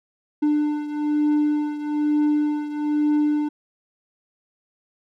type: beating tone pair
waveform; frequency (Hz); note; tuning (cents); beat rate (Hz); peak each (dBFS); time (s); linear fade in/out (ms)
triangle; 297.8 / 298.9; D4 / D4; +24 / +31; 1.1; -18 / -23; 0.42-3.49; 10
effects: none